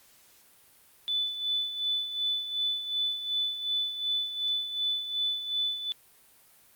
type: tone with tremolo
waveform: sine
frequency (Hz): 3491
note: A7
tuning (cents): -14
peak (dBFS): -25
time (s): 1.08-5.92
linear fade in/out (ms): 0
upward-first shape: sine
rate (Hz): 2.7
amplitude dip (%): 65
effects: white hiss -59 dBFS RMS until 6.75 s + Opus 48 kbps